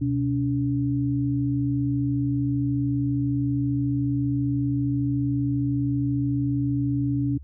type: tone pair together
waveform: sine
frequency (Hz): 125.7 / 284.5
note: B2 / C#4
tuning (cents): +31 / +45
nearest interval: octave + major second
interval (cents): 1414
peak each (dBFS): -24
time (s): 0.01-7.38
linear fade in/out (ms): 10
effects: added 71 Hz sine -39 dBFS peak until 7.43 s